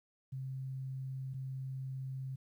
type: tone pair in turn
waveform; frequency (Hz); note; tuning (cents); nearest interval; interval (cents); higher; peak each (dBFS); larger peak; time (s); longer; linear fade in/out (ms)
sine; 132.4 / 132.4; C3 / C3; +21 / +21; unison; 0; neither; -38 / -38; neither; 0.32-1.34 / 1.34-2.36; neither; 10
effects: 12-bit